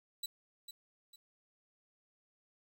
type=tone with echo; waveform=sawtooth; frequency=3951 Hz; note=B7; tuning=in tune; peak=-34 dBFS; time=0.23-0.26 s; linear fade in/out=5 ms; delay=450 ms; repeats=2; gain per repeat=-9 dB; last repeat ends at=1.16 s; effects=12-bit